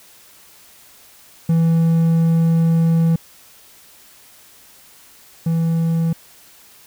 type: tone pair in turn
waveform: triangle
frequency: 164.81 / 164.81 Hz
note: E3 / E3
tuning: 0 / 0 cents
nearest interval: unison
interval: 0 cents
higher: neither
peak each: -10 / -13 dBFS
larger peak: first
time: 1.49-3.16 / 5.46-6.13 s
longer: first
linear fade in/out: 5 ms
effects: white hiss -47 dBFS RMS until 6.86 s